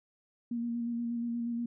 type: tone with vibrato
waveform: sine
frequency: 235.5 Hz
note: A#3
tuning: 18 cents sharp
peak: -31 dBFS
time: 0.51-1.66 s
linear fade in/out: 5 ms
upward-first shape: square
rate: 8.4 Hz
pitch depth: 17 cents each way
effects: none